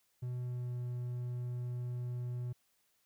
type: tone with pitch glide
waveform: triangle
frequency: 124 to 122.79 Hz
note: B2 to B2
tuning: +7 to -10 cents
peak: -34 dBFS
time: 0.22-2.53 s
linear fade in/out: 10 ms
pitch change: -17 cents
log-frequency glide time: 0.39-0.75 s
effects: white hiss -75 dBFS RMS until 3.05 s